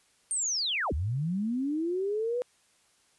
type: linear two-way sweep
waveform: sine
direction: down then up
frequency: 8900 to 65.41 to 501 Hz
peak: -27 dBFS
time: 0.31-2.42 s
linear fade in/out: 0 ms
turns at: 0.93 s
effects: white hiss -66 dBFS RMS until 3.18 s + resampled to 24000 Hz

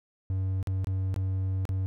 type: tone with dropouts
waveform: triangle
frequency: 94.8 Hz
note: F#2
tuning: 43 cents sharp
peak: -24 dBFS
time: 0.3-1.86 s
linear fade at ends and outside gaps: 0 ms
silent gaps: 0.628-0.672 / 0.845-0.871 / 1.142-1.162 / 1.653-1.691 s
effects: none

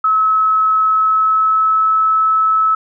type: tone with pitch glide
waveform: sine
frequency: 1291 to 1300.7 Hz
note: E6 to E6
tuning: -37 to -24 cents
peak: -10 dBFS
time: 0.04-2.75 s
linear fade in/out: 5 ms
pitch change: +13 cents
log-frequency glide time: 0.84-1.93 s
effects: none

